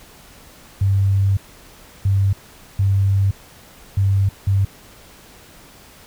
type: tone bursts at uneven times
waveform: sine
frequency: 98 Hz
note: G2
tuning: in tune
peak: -13 dBFS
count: 5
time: 0.81-1.37 / 2.05-2.33 / 2.79-3.31 / 3.97-4.29 / 4.47-4.65 s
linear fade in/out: 5 ms
effects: pink hiss -45 dBFS RMS until 6.06 s